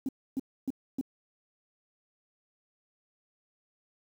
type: tone bursts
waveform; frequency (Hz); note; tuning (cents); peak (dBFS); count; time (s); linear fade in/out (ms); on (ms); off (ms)
sine; 265.6; C4; +26; -27; 4; 0.06-1.012; 2; 28; 280
effects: tanh soft clip ceiling -23 dBFS + 9-bit